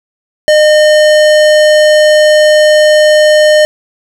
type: tone with hard clipping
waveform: sine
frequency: 609 Hz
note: D#5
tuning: 37 cents flat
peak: -5 dBFS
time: 0.48-3.65 s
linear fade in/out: 0 ms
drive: 18 dB
effects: none